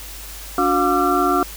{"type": "tone cluster", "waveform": "sine", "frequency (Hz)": [287.1, 364, 712, 1178, 1357], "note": ["D4", "F#4", "F5", "D6", "E6"], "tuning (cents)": [-39, -28, 33, 5, 50], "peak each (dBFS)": -21, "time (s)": [0.58, 1.43], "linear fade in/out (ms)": 2, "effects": ["added 50 Hz sine -36 dBFS peak until 1.56 s", "white hiss -36 dBFS RMS until 1.56 s"]}